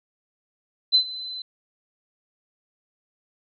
sine tone with ADSR envelope, 4041 Hz, B7, 39 cents sharp, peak -12 dBFS, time 0.92-1.42 s, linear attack 29 ms, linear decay 86 ms, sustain -19 dB, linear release 3 ms, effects none

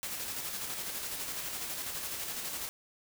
white noise with tremolo, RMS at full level -37 dBFS, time 0.03-2.69 s, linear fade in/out 0 ms, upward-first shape square, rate 12 Hz, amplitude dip 30%, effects none

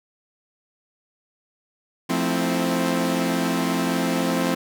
sawtooth chord, F major seventh, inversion none, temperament equal with one note detuned, 174.61 / 220 / 261.6 / 324.9 Hz, F3 / A3 / C4 / E4, 0 / 0 / 0 / -25 cents, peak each -22 / -24 / -20 / -25 dBFS, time 2.09-4.55 s, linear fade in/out 10 ms, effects none

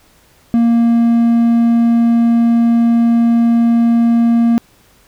triangle tone, 233.1 Hz, A#3, in tune, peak -6 dBFS, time 0.54-4.58 s, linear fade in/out 0 ms, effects pink hiss -50 dBFS RMS until 5.07 s

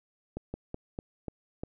slowing click train, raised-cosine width 2 ms, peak -22 dBFS, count 6, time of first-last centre 0.37-1.635 s, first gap 170 ms, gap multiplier 1.2, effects none

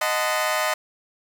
20% pulse chord, D# diminished seventh, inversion none, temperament equal with one note detuned, 622.3 / 740 / 880 / 1025 Hz, D#5 / F#5 / A5 / C6, 0 / 0 / 0 / -36 cents, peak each -19 / -24 / -25 / -23 dBFS, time 0.01-0.74 s, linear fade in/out 5 ms, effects none

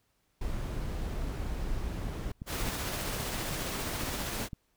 brown noise, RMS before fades -34 dBFS, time 0.41-2.32 s, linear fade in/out 5 ms
brown noise with exponential growth, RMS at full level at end -29 dBFS, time 2.35-2.69 s, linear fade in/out 2 ms, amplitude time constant 72 ms
clicks, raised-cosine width 5 ms, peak -26 dBFS, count 4, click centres 2.419 / 3.511 / 4.035 / 4.532 s
pink noise with tremolo, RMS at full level -34 dBFS, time 2.46-4.49 s, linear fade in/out 50 ms, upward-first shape triangle, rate 15 Hz, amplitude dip 25%
effects pink hiss -74 dBFS RMS until 4.76 s

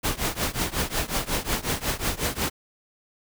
pink noise with tremolo, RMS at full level -23 dBFS, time 0.03-2.5 s, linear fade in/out 20 ms, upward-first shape triangle, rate 5.5 Hz, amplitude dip 95%, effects none

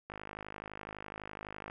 click train, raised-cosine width 0.5 ms, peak -27 dBFS, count 84, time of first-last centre 0.1-1.699 s, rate 51.9 Hz, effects none

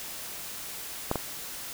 clicks, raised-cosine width 1 ms, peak -11 / -14 dBFS, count 2, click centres 1.114 / 1.157 s, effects white hiss -39 dBFS RMS until 1.73 s

